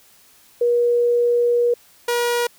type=tone pair in turn; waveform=sine / sawtooth; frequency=479.2 / 479.2 Hz; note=A#4 / A#4; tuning=+48 / +48 cents; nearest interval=unison; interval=0 cents; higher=neither; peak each=-14 dBFS; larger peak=neither; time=0.61-1.74 / 2.08-2.47 s; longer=first; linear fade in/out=5 ms; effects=white hiss -52 dBFS RMS until 2.58 s